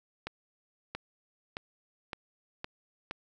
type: accelerating click train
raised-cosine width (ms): 0.3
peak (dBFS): -20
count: 6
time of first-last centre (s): 0.27-3.111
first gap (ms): 680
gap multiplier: 0.91
effects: none